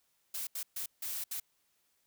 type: noise bursts at uneven times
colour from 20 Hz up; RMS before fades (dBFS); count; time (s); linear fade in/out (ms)
blue; -38; 5; 0.34-0.47 / 0.55-0.63 / 0.76-0.86 / 1.02-1.24 / 1.31-1.4; 5
effects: white hiss -75 dBFS RMS until 2.06 s